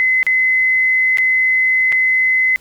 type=tone with dropouts; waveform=sine; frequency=2039 Hz; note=C7; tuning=45 cents flat; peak=-11 dBFS; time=0-2.56 s; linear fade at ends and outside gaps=0 ms; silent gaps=0.23-0.266 / 1.173-1.184 / 1.921-1.925 s; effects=pink hiss -48 dBFS RMS until 2.6 s